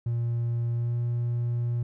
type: tone with pitch glide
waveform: triangle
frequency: 118 to 119.44 Hz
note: A#2 to A#2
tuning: +22 to +43 cents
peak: -22 dBFS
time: 0.06-1.83 s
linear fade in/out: 5 ms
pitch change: +21 cents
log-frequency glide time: 0.74-0.96 s
effects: tanh soft clip ceiling -19 dBFS